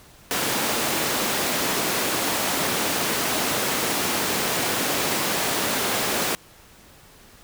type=high-pass noise; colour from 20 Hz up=pink; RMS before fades=-24 dBFS; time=0.31-6.35 s; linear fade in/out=0 ms; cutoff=230 Hz; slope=12 dB/octave; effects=pink hiss -50 dBFS RMS until 7.43 s